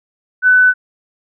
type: tone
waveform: sine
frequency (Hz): 1500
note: F#6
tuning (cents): +23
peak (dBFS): -6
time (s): 0.42-0.74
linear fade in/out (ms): 50
effects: none